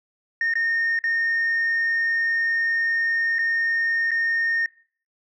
sine tone with dropouts, 1835 Hz, A#6, 28 cents flat, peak -18 dBFS, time 0.41-4.66 s, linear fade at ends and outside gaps 2 ms, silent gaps 0.538-0.554 / 0.99-1.039 / 3.385-3.39 / 4.108-4.115 s, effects noise-tail reverb RT60 0.5 s tail -23 dB re dry + tanh soft clip ceiling -17 dBFS

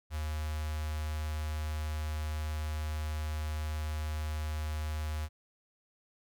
square tone with notch filter, 76.8 Hz, D#2, 22 cents flat, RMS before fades -35 dBFS, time 0.1-5.29 s, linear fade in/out 50 ms, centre 300 Hz, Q 0.51, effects none

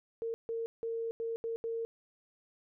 sine tone bursts at uneven times, 457.4 Hz, A#4, 33 cents flat, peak -33 dBFS, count 6, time 0.22-0.34 / 0.49-0.66 / 0.83-1.11 / 1.2-1.36 / 1.44-1.56 / 1.64-1.85 s, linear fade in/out 0 ms, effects none

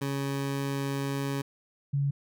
20% pulse / sine tone pair in turn, 138.59 / 140.52 Hz, C#3 / C#3, 0 / +24 cents, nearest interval unison, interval 24 cents, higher second, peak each -24 / -24 dBFS, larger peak neither, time 0.01-1.42 / 1.93-2.11 s, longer first, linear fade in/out 10 ms, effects none

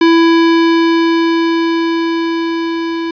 square tone with level ramp, 332 Hz, E4, 12 cents sharp, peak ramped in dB -6 to -17 dBFS, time 0.01-3.11 s, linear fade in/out 5 ms, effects resampled to 11025 Hz + 7-bit

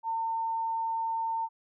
sine tone, 905 Hz, A5, 48 cents sharp, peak -28 dBFS, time 0.03-1.49 s, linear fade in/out 50 ms, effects none

